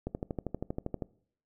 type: click train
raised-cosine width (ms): 2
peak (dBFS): -20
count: 13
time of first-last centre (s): 0.07-1.022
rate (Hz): 12.6
effects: noise-tail reverb RT60 0.6 s tail -22 dB re dry